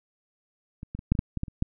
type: clicks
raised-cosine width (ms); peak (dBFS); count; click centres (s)
5; -25 / -21 / -26 / -8 / -19 / -11 / -17 / -16 / -28 / -12; 10; 0.831 / 0.95 / 0.991 / 1.12 / 1.152 / 1.191 / 1.373 / 1.434 / 1.482 / 1.624
effects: none